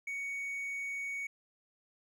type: tone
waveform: triangle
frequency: 2234 Hz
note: C#7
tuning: 13 cents sharp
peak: -34 dBFS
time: 0.07-1.27 s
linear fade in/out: 5 ms
effects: none